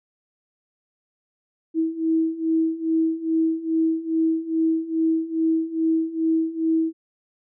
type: beating tone pair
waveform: sine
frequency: 322 / 324.4 Hz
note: E4 / E4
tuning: -41 / -28 cents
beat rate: 2.4 Hz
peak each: -24 / -21 dBFS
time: 1.74-6.93 s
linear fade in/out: 50 ms
effects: none